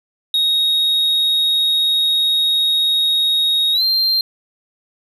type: tone with pitch glide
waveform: triangle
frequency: 3757 to 4169 Hz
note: A#7 to C8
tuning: +13 to -7 cents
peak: -12 dBFS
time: 0.34-4.21 s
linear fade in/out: 2 ms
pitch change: +180 cents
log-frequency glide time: 3.73-3.83 s
effects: none